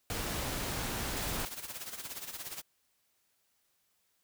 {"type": "noise", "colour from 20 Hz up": "pink", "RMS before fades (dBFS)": -36, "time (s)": [0.1, 1.45], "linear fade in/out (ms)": 0}
{"type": "noise with tremolo", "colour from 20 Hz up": "white", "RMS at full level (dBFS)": -40, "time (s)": [1.16, 2.62], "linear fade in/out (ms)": 10, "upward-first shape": "sine", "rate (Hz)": 17, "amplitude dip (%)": 70}
{"effects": ["white hiss -75 dBFS RMS until 4.23 s"]}